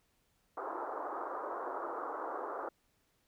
white band-pass noise, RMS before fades -40 dBFS, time 0.57-2.69 s, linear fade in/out 5 ms, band 320 to 1300 Hz, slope 48 dB/octave, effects pink hiss -75 dBFS RMS until 3.27 s

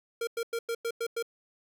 square tone bursts, 463.5 Hz, A#4, 10 cents flat, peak -30 dBFS, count 7, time 0.21-1.226 s, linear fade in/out 5 ms, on 62 ms, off 97 ms, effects none

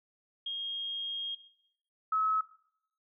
sine tone pair in turn, 3247 / 1288.6 Hz, G#7 / E6, -40 / -40 cents, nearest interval octave + major third, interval 1600 cents, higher first, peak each -33 / -26 dBFS, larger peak second, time 0.46-1.35 / 2.12-2.41 s, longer first, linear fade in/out 5 ms, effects noise-tail reverb RT60 0.7 s tail -17 dB re dry

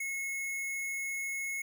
sine tone with sample-and-hold, 2177 Hz, C#7, 32 cents flat, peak -33 dBFS, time 0-1.62 s, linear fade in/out 5 ms, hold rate 8820 Hz, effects none

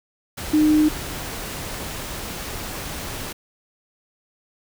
sine tone in noise, 305.6 Hz, D#4, 31 cents flat, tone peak -13 dBFS, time 0.53-0.89 s, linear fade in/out 10 ms, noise pink, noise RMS -31 dBFS, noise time 0.37-3.33 s, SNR +15 dB, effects none

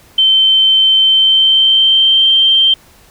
sine tone with pitch glide, 3097 to 3142 Hz, G7 to G7, -22 to +3 cents, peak -6 dBFS, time 0.18-2.74 s, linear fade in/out 5 ms, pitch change +25 cents, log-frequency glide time 1.03-2.35 s, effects pink hiss -45 dBFS RMS until 3.1 s

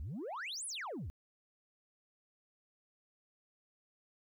sine exponential two-way sweep, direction up then down, 61.6 to 11000 to 61.6 Hz, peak -37 dBFS, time 0-1.1 s, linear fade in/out 0 ms, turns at 0.66 s, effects tanh soft clip ceiling -38 dBFS + 13-bit

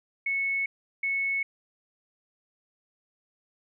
sine tone pair in turn, 2203 / 2203 Hz, C#7 / C#7, -11 / -11 cents, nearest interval unison, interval 0 cents, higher neither, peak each -25 dBFS, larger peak neither, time 0.26-0.66 / 1.03-1.43 s, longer neither, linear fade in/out 5 ms, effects none

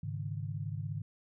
sine chord, Ab suspended fourth, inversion none, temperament equal, 103.83 / 138.59 / 155.56 Hz, Ab2 / Db3 / Eb3, 0 / 0 / 0 cents, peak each -38 / -40 / -40 dBFS, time 0.03-1.02 s, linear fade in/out 5 ms, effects none

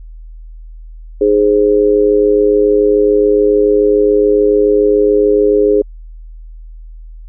sine tone with amplitude modulation, 415.3 Hz, G#4, in tune, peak -3 dBFS, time 1.21-5.82 s, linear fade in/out 5 ms, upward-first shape sine, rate 107 Hz, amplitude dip 90%, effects added 40 Hz sine -29 dBFS peak until 7.28 s

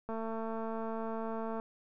click train, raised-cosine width 1 ms, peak -26 dBFS, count 339, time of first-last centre 0.09-1.599 s, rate 224 Hz, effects none

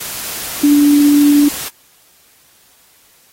sine tone in noise, 290 Hz, D4, 22 cents flat, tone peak -6 dBFS, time 0.63-1.49 s, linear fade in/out 10 ms, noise white, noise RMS -24 dBFS, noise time 0-1.69 s, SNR +15 dB, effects white hiss -50 dBFS RMS until 3.32 s + AAC 48 kbps

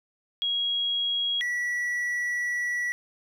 sine / triangle tone pair in turn, 3300 / 1945.6 Hz, G#7 / B6, -12 / -26 cents, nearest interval major sixth, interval 914 cents, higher first, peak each -24 dBFS, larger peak neither, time 0.42-1.41 / 1.41-2.92 s, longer second, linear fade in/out 0 ms, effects none

